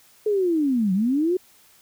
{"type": "linear two-way sweep", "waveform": "sine", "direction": "down then up", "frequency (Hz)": [433.5, 180.4, 376], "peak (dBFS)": -18, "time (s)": [0.26, 1.37], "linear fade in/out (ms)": 5, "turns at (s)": 0.93, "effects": ["white hiss -55 dBFS RMS until 1.81 s"]}